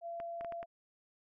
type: tone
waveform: sine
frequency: 680 Hz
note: F5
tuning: 46 cents flat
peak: -39 dBFS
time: 0.01-0.66 s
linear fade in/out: 50 ms
type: clicks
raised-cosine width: 0.5 ms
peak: -32 dBFS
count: 5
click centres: 0.201 / 0.41 / 0.447 / 0.523 / 0.629 s
effects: none